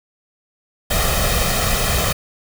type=noise with comb filter; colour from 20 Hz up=pink; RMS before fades=-18 dBFS; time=0.9-2.13 s; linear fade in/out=10 ms; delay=1.6 ms; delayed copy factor=+0.7; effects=none